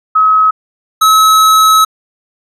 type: tone pair in turn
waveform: sine / square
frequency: 1279 / 1288.6 Hz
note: D#6 / E6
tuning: +47 / -40 cents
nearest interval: unison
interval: 13 cents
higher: second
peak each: -5 dBFS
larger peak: neither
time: 0.15-0.51 / 1.01-1.85 s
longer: second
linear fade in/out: 10 ms
effects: resampled to 32000 Hz